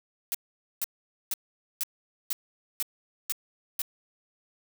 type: noise bursts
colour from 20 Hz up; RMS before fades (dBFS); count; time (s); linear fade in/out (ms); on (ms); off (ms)
blue; -29; 8; 0.32-3.818; 0; 26; 470
effects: none